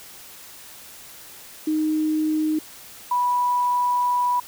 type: tone pair in turn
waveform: sine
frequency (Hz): 310 / 981.8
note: D#4 / B5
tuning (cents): -6 / -10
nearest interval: octave + minor sixth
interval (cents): 1996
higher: second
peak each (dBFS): -19 / -18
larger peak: second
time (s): 1.67-2.59 / 3.11-4.4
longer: second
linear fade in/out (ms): 5
effects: white hiss -43 dBFS RMS until 4.47 s